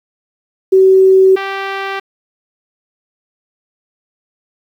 sine / 5% pulse tone pair in turn, 380.2 / 390.7 Hz, F#4 / G4, +47 / -6 cents, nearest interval unison, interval 47 cents, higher second, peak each -4 dBFS, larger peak neither, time 0.72-1.36 / 1.36-2 s, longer neither, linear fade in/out 10 ms, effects low-pass 2000 Hz 12 dB/octave + 7-bit

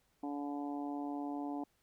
harmonic tone, 143.9 Hz, D3, 35 cents flat, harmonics 2 / 3 / 4 / 5 / 6 / 7, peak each -38 / -51 / -52 / -45 / -48 / -55 dBFS, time 0.23-1.64 s, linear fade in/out 5 ms, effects pink hiss -75 dBFS RMS until 1.82 s

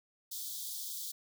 white high-pass noise, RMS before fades -41 dBFS, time 0.31-1.12 s, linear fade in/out 10 ms, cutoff 3300 Hz, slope 96 dB/octave, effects none

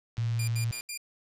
click train, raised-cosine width 0.2 ms, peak -30 dBFS, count 79, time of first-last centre 0.17-0.809 s, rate 122 Hz
sine tone, 114.1 Hz, A#2, 37 cents flat, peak -26 dBFS, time 0.18-0.71 s, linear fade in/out 0 ms
10% pulse tone bursts, 2403 Hz, D7, 39 cents sharp, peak -25 dBFS, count 4, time 0.39-0.976 s, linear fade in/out 5 ms, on 88 ms, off 78 ms
effects low-pass 12000 Hz 12 dB/octave

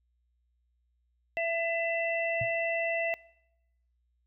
harmonic tone, 668 Hz, E5, 23 cents sharp, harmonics 1 / 3 / 4, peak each -30 / -33 / -35 dBFS, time 1.37-3.14 s, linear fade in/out 0 ms
sine tone with exponential decay, 116.54 Hz, A#2, in tune, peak -29 dBFS, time 2.41-2.5 s, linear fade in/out 5 ms, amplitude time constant 18 ms
effects noise-tail reverb RT60 0.9 s tail -23 dB re dry + added 60 Hz sine -70 dBFS peak until 4.26 s

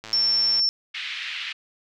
click train, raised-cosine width 0.2 ms, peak -20 dBFS, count 62, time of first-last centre 0.04-0.595 s, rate 110 Hz
sine tone, 5410 Hz, E8, 44 cents sharp, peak -18 dBFS, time 0.13-0.69 s, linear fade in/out 0 ms
pink band-pass noise, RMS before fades -32 dBFS, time 0.94-1.53 s, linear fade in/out 10 ms, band 2000 to 3600 Hz, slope 24 dB/octave
effects none

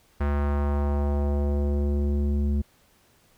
square tone with low-pass filter sweep, 71.9 Hz, D2, 36 cents flat, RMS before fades -24 dBFS, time 0.2-2.62 s, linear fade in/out 10 ms, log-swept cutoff 1600 to 230 Hz, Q 1.4, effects pink hiss -61 dBFS RMS until 3.37 s

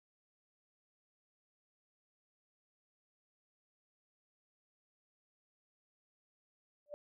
sine tone with exponential growth, 587.3 Hz, D5, in tune, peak -37 dBFS, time 6.86-6.94 s, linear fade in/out 0 ms, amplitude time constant 16 ms, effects none

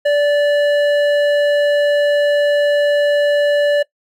sine tone with hard clipping, 582 Hz, D5, 16 cents flat, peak -13 dBFS, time 0.05-3.83 s, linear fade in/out 10 ms, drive 10 dB, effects noise-tail reverb RT60 0.1 s tail -21 dB re dry

